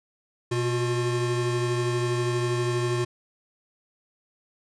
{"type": "tone pair together", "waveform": "square", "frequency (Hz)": [123.2, 357.2], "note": ["B2", "F4"], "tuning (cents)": [-4, 39], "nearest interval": "octave + tritone", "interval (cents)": 1843, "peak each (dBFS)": -27, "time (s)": [0.51, 3.05], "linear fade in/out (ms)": 10, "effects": ["resampled to 22050 Hz"]}